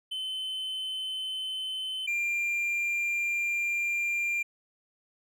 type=tone pair in turn; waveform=triangle; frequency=3056 / 2387 Hz; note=G7 / D7; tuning=-45 / +28 cents; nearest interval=major third; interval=427 cents; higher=first; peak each=-30 / -25 dBFS; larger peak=second; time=0.11-2.07 / 2.07-4.43 s; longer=second; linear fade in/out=10 ms; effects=none